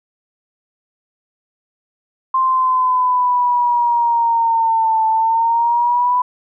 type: exponential two-way sweep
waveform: sine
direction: down then up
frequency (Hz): 1051 to 882 to 997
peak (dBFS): -12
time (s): 2.34-6.22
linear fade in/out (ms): 5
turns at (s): 5.07
effects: none